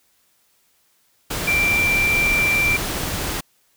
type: tone in noise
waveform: sine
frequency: 2355 Hz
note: D7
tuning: 4 cents sharp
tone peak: -16 dBFS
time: 1.47-2.77 s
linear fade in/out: 10 ms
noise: pink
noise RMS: -25 dBFS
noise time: 1.3-3.41 s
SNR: +6 dB
effects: white hiss -62 dBFS RMS until 3.76 s